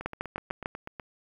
two click trains, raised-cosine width 0.5 ms, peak -15 / -23 dBFS, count 5 / 9, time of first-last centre 0.06-0.659 / 0.01-0.998 s, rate 6.68 / 8.1 Hz, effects 9-bit

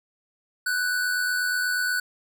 square tone pair together, 1484.7 / 1573 Hz, F#6 / G6, +6 / +6 cents, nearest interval minor second, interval 100 cents, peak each -24 / -34 dBFS, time 0.66-2 s, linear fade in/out 5 ms, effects none

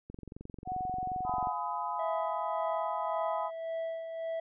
click train, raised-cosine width 3 ms, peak -31 dBFS, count 32, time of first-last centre 0.1-1.472 s, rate 22.6 Hz
sine tone, 740 Hz, F#5, in tune, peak -32 dBFS, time 0.65-1.54 s, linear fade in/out 50 ms
sine chord, F half-diminished seventh, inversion none, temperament just, 698.5 / 838.1 / 1005.8 / 1257.2 Hz, F5 / Ab5 / Cb6 / Eb6, 0 / +16 / +31 / +18 cents, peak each -40 / -37 / -35 / -40 dBFS, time 1.24-3.51 s, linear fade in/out 50 ms
triangle tone with tremolo, 656 Hz, E5, 9 cents flat, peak -30 dBFS, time 1.99-4.4 s, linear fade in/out 5 ms, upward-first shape sine, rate 1.8 Hz, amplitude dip 50%
effects resampled to 8000 Hz

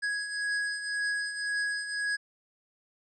square beating tone pair, 1661.2 / 1663.1 Hz, G#6 / G#6, 0 / +2 cents, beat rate 1.9 Hz, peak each -38 / -31 dBFS, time 0.02-2.17 s, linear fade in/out 20 ms, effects resampled to 22050 Hz

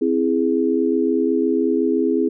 sine chord, C augmented, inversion none, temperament equal, 261.6 / 329.6 / 415.3 Hz, C4 / E4 / G#4, 0 / 0 / 0 cents, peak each -20 dBFS, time 0.01-2.29 s, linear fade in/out 10 ms, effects none

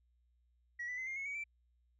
sine tone with pitch steps, 1922 / 1985.2 / 2050 / 2118 / 2187 / 2259 / 2334 Hz, B6 / B6 / C7 / C7 / C#7 / C#7 / D7, -48 / +8 / -36 / +21 / -24 / +32 / -11 cents, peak -37 dBFS, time 0.79-1.441 s, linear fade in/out 10 ms, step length 93 ms, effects tanh soft clip ceiling -36 dBFS + added 60 Hz sine -70 dBFS peak until 1.99 s

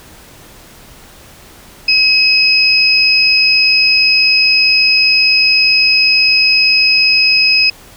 sine tone pair together, 2553 / 5056 Hz, D#7 / D#8, +44 / +27 cents, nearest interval octave, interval 1183 cents, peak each -10 dBFS, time 1.88-7.7 s, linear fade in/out 5 ms, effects pink hiss -39 dBFS RMS until 7.96 s

